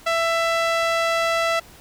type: tone with band-pass filter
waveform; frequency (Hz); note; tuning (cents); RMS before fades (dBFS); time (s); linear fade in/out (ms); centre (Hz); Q
sawtooth; 665; E5; +15; -21; 0.06-1.6; 10; 1800; 0.58
effects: pink hiss -47 dBFS RMS until 1.8 s